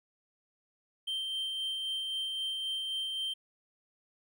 triangle tone with tremolo, 3136 Hz, G7, in tune, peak -30 dBFS, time 1.07-3.34 s, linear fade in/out 10 ms, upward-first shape sine, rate 3.8 Hz, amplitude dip 25%, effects none

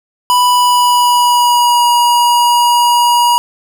square tone with pitch glide, 987.8 to 959.7 Hz, B5 to B5, 0 to -50 cents, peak -8 dBFS, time 0.3-3.38 s, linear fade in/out 0 ms, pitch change -50 cents, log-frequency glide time 0.45-1.87 s, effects none

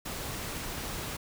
pink noise, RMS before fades -37 dBFS, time 0.05-1.17 s, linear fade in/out 10 ms, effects none

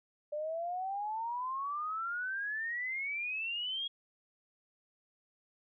sine exponential sweep, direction up, 587.3 to 3313 Hz, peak -34 dBFS, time 0.32-3.88 s, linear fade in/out 10 ms, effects none

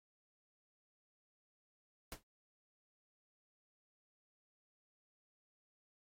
pink noise with exponential decay, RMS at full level -41 dBFS, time 2.12-2.23 s, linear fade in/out 1 ms, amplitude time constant 22 ms, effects AAC 48 kbps

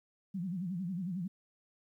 sine tone with vibrato, 181 Hz, F#3, 38 cents flat, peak -34 dBFS, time 0.34-1.28 s, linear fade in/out 10 ms, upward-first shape sine, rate 11 Hz, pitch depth 150 cents each way, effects 12-bit

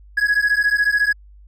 triangle beating tone pair, 1664 / 1678 Hz, G#6 / G#6, +3 / +17 cents, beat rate 14 Hz, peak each -15 dBFS, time 0.17-1.13 s, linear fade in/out 10 ms, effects tanh soft clip ceiling -9 dBFS + added 50 Hz sine -42 dBFS peak until 1.47 s

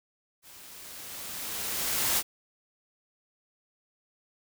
white noise with level ramp, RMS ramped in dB -51 to -25 dBFS, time 0.42-2.23 s, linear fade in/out 50 ms, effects none

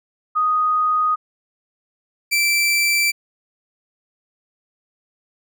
sine / sawtooth tone pair in turn, 1244.5 / 2336 Hz, D#6 / D7, 0 / -10 cents, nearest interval major seventh, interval 1090 cents, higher second, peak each -15 / -12 dBFS, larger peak second, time 0.35-1.16 / 2.31-3.12 s, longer neither, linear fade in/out 20 ms, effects none

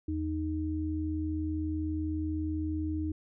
sine tone pair together, 82.11 / 310 Hz, E2 / D#4, -6 / -6 cents, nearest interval octave + major seventh, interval 2300 cents, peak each -33 / -32 dBFS, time 0.08-3.12 s, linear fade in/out 5 ms, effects none

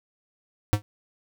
square tone with exponential decay, 103.83 Hz, G#2, in tune, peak -13 dBFS, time 0.73-0.82 s, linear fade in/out 0 ms, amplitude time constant 19 ms, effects none

